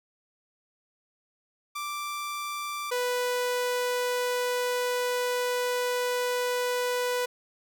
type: tone pair in turn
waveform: sawtooth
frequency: 1174.7 / 493.9 Hz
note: D6 / B4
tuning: 0 / 0 cents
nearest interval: octave + minor third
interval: 1500 cents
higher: first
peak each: -28 / -22 dBFS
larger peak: second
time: 1.75-2.91 / 2.91-7.26 s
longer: second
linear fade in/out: 10 ms
effects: none